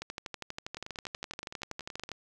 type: two click trains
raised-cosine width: 0.2 ms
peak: -24 / -20 dBFS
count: 15 / 27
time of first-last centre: 0.77-2.091 / 0.02-2.117 s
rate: 10.6 / 12.4 Hz
effects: none